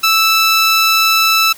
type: tone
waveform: 15% pulse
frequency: 1318.5 Hz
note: E6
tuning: in tune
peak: -3 dBFS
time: 0.03-1.53 s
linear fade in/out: 10 ms
effects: white hiss -38 dBFS RMS until 1.57 s